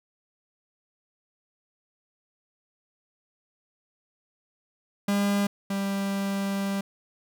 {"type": "tone pair in turn", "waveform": "45% pulse", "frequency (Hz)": [201.5, 197.24], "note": ["G3", "G3"], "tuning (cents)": [48, 11], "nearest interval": "unison", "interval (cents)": 37, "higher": "first", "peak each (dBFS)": [-22, -26], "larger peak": "first", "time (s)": [[5.08, 5.47], [5.7, 6.81]], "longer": "second", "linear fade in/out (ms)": 5, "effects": []}